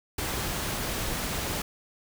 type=noise; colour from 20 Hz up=pink; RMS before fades=-31 dBFS; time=0.18-1.62 s; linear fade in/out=5 ms; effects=none